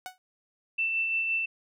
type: tone with exponential decay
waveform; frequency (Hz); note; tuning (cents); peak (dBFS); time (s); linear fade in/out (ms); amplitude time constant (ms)
sawtooth; 741; F#5; +2; -29; 0.06-0.18; 0; 26
type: tone with tremolo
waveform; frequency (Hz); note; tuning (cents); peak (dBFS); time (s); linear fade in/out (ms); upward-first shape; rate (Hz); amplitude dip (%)
sine; 2670; E7; +22; -24; 0.78-1.46; 10; sine; 5.8; 30
effects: none